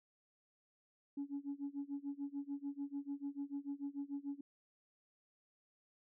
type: tone with tremolo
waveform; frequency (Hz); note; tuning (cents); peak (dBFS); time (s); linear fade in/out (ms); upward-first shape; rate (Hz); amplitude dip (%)
sine; 281.8; C#4; +29; -36; 1.17-4.41; 5; sine; 6.8; 95
effects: tanh soft clip ceiling -35 dBFS